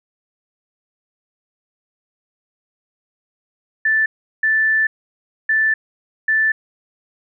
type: tone bursts at uneven times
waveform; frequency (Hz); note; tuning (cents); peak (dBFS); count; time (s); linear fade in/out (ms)
sine; 1760; A6; 0; -13; 4; 3.85-4.06 / 4.43-4.87 / 5.49-5.74 / 6.28-6.52; 5
effects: none